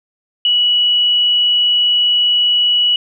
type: tone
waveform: sine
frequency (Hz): 2935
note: F#7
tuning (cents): -15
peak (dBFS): -10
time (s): 0.45-2.96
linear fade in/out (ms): 2
effects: none